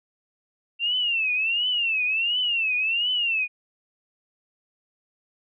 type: tone with vibrato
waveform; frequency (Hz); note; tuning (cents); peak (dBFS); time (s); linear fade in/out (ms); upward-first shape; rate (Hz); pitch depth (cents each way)
sine; 2726; F7; -43; -21; 0.79-3.48; 50; triangle; 1.4; 190
effects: none